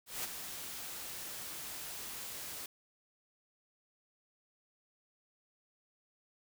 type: noise with ADSR envelope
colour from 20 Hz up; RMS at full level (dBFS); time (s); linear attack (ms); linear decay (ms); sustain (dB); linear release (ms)
white; -37; 0.06-2.66; 180; 21; -7; 3
effects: none